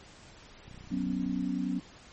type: click train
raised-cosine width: 5 ms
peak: -37 dBFS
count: 24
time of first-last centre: 0.68-1.424 s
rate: 30.9 Hz
type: chord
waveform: sine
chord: F# suspended fourth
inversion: none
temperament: equal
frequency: 185 / 246.9 / 277.2 Hz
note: F#3 / B3 / C#4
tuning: 0 / 0 / 0 cents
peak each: -33 dBFS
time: 0.91-1.8 s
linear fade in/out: 10 ms
effects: pink hiss -53 dBFS RMS until 2.12 s + MP3 32 kbps